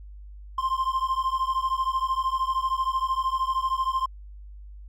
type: beating tone pair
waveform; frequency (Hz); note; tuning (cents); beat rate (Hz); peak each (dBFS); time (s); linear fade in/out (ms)
triangle; 1046.5 / 1059.5; C6 / C6; 0 / +21; 13; -24 / -25; 0.58-4.06; 5
effects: added 50 Hz sine -40 dBFS peak until 4.88 s